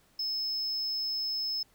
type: tone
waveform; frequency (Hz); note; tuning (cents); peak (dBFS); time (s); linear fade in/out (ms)
sine; 5210; E8; -21; -27; 0.19-1.63; 5
effects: tanh soft clip ceiling -29 dBFS + pink hiss -65 dBFS RMS until 1.74 s